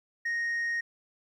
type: tone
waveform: sine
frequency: 1864.7 Hz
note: A#6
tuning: in tune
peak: -25 dBFS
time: 0.25-0.81 s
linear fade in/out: 10 ms
effects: tanh soft clip ceiling -27 dBFS + 11-bit